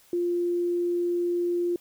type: tone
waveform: sine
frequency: 349.2 Hz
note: F4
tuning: in tune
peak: -23 dBFS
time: 0.13-1.76 s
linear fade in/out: 2 ms
effects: white hiss -58 dBFS RMS until 1.8 s